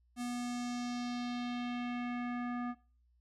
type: tone with low-pass filter sweep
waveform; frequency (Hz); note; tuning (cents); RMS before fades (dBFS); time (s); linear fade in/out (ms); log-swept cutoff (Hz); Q
square; 243.4; B3; -25; -38; 0.16-2.75; 50; 10000 to 1400; 1.8
effects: noise-tail reverb RT60 0.4 s tail -20 dB re dry + added 60 Hz sine -67 dBFS peak until 3.2 s